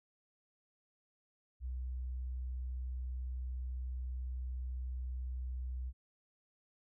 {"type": "tone", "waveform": "sine", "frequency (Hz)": 63, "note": "B1", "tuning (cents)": 35, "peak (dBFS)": -37, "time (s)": [1.6, 5.93], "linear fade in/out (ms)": 50, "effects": []}